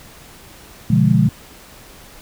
sine chord, B diminished seventh, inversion none, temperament equal, 123.47 / 146.83 / 174.61 / 207.7 Hz, B2 / D3 / F3 / Ab3, 0 / 0 / 0 / 0 cents, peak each -16 dBFS, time 0.9-1.29 s, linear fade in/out 5 ms, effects pink hiss -42 dBFS RMS until 2.21 s

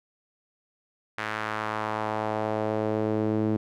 sawtooth tone with band-pass filter sweep, 108.2 Hz, A2, 29 cents flat, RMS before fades -28 dBFS, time 1.18-3.57 s, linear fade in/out 5 ms, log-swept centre 1700 to 300 Hz, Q 1.6, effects none

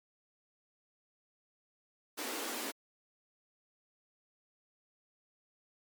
pink high-pass noise, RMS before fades -39 dBFS, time 2.17-2.72 s, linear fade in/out 20 ms, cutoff 230 Hz, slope 96 dB/octave, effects MP3 96 kbps

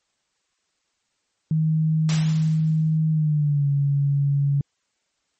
sine tone with pitch glide, 157.6 to 141.22 Hz, D#3 to C#3, +23 to +33 cents, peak -17 dBFS, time 1.51-4.61 s, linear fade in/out 2 ms, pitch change -190 cents, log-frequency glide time 3.11-3.67 s
white noise with exponential decay, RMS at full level -27 dBFS, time 2.09-2.97 s, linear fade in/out 1 ms, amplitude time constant 190 ms
effects white hiss -72 dBFS RMS until 5.39 s + MP3 32 kbps

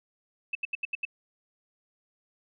sine tone bursts, 2637 Hz, E7, in tune, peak -27 dBFS, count 6, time 0.53-1.052 s, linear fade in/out 5 ms, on 22 ms, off 78 ms, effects none

